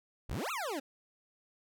25% pulse exponential two-way sweep, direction up then down, 36.71 to 1402 to 254 Hz, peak -31 dBFS, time 0.29-0.8 s, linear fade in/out 10 ms, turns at 0.51 s, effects none

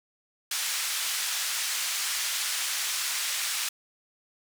white band-pass noise, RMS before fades -30 dBFS, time 0.51-3.69 s, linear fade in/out 5 ms, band 1400 to 8500 Hz, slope 12 dB/octave, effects none

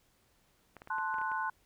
clicks, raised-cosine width 0.5 ms, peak -33 dBFS, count 8, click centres 0.767 / 0.819 / 0.874 / 0.984 / 1.142 / 1.185 / 1.215 / 1.317 s
sine chord, F# diminished, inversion first, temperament equal, 880 / 1046.5 / 1480 Hz, A5 / C6 / F#6, 0 / 0 / 0 cents, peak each -36 dBFS, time 0.9-1.5 s, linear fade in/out 5 ms
effects pink hiss -70 dBFS RMS until 1.65 s

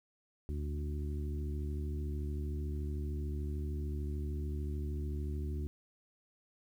harmonic tone with a mistuned harmonic, 73.42 Hz, D2, in tune, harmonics 1 / 2 / 3 / 4 / 5, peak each -35 / -45 / -47 / -48 / -48 dBFS, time 0.49-5.67 s, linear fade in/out 0 ms, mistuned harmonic 1, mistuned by +39 cents, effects 11-bit

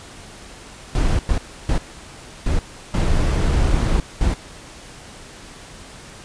brown noise bursts at uneven times, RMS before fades -17 dBFS, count 6, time 0.95-1.19 / 1.29-1.38 / 1.69-1.78 / 2.46-2.59 / 2.94-4 / 4.21-4.34 s, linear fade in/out 2 ms, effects pink hiss -40 dBFS RMS until 6.24 s + resampled to 22050 Hz

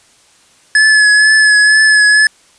square tone with vibrato, 1712 Hz, A6, 48 cents flat, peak -6 dBFS, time 0.75-2.27 s, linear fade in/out 2 ms, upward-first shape triangle, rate 2.1 Hz, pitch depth 30 cents each way, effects white hiss -48 dBFS RMS until 2.58 s + resampled to 22050 Hz

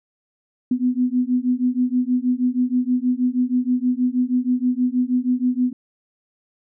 sine beating tone pair, 246.9 / 253.2 Hz, B3 / B3, 0 / +43 cents, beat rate 6.3 Hz, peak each -20 dBFS, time 0.71-5.73 s, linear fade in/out 5 ms, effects none

